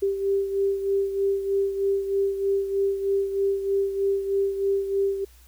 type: beating tone pair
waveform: sine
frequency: 393.4 / 396.6 Hz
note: G4 / G4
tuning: +6 / +20 cents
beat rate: 3.2 Hz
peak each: -22 / -29 dBFS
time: 0.02-5.25 s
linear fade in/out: 10 ms
effects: added 60 Hz sine -50 dBFS peak until 5.47 s + white hiss -57 dBFS RMS until 5.47 s